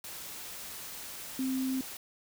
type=tone in noise; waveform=sine; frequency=261.6 Hz; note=C4; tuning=in tune; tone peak=-29 dBFS; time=1.39-1.81 s; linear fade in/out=2 ms; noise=white; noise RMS=-43 dBFS; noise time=0.04-1.97 s; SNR=+11 dB; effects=none